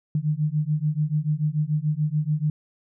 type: beating tone pair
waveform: sine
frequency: 148.4 / 155.3 Hz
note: D3 / D#3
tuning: +18 / -3 cents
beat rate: 6.9 Hz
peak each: -24 dBFS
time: 0.15-2.5 s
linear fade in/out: 2 ms
effects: none